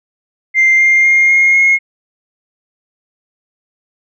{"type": "tone with pitch steps", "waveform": "sine", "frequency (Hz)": [2093, 2109, 2125, 2141, 2157], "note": ["C7", "C7", "C7", "C7", "C#7"], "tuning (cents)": [0, 13, 26, 39, -48], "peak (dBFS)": -5, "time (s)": [0.54, 1.79], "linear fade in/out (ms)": 50, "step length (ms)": 250, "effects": ["tanh soft clip ceiling -3 dBFS"]}